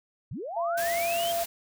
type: linear sweep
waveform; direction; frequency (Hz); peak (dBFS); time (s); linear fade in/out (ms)
sine; up; 82.41 to 3227; -33; 0.31-1.32; 5
type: tone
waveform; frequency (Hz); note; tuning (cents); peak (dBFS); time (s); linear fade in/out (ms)
sine; 682; F5; -41; -26; 0.56-1.44; 10
type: noise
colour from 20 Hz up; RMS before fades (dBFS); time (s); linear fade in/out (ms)
white; -35; 0.77-1.46; 10
effects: none